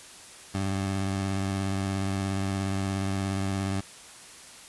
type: tone with vibrato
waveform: 20% pulse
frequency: 97.1 Hz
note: G2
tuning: 16 cents flat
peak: -22 dBFS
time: 0.54-3.81 s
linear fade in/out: 10 ms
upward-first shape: triangle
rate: 17 Hz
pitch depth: 40 cents each way
effects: white hiss -47 dBFS RMS until 4.68 s + resampled to 24000 Hz